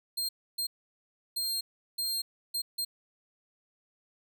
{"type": "tone bursts at uneven times", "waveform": "sawtooth", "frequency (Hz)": 4201, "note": "C8", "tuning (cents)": 6, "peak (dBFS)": -27, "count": 6, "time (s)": [[0.17, 0.29], [0.58, 0.67], [1.36, 1.61], [1.98, 2.22], [2.54, 2.62], [2.78, 2.85]], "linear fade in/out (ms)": 10, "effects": []}